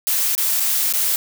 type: noise with dropouts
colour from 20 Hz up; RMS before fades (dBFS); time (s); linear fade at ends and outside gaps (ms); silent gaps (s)
blue; -19; 0.07-1.16; 0; 0.351-0.379 / 0.599-0.603 / 0.925-0.937
effects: none